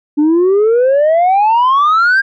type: exponential sweep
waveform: sine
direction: up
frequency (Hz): 289.6 to 1627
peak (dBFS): -5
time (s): 0.17-2.22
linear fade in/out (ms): 20
effects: tanh soft clip ceiling -6 dBFS